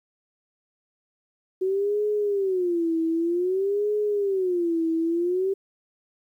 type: tone with vibrato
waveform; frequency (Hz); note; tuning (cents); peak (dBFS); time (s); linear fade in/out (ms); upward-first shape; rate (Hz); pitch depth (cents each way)
sine; 370; F#4; 0; -21; 1.61-5.54; 10; sine; 0.53; 220
effects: 10-bit